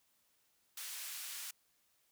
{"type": "band-pass noise", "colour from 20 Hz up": "white", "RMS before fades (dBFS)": -45, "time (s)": [0.77, 1.51], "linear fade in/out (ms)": 5, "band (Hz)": [1400, 16000], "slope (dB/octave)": 12, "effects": ["white hiss -75 dBFS RMS until 2.11 s"]}